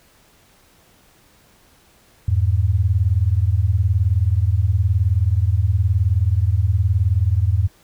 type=beating tone pair; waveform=sine; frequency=84.3 / 103.3 Hz; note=E2 / G#2; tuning=+39 / -9 cents; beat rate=19 Hz; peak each=-17 dBFS; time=2.28-7.68 s; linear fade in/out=5 ms; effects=pink hiss -54 dBFS RMS until 7.83 s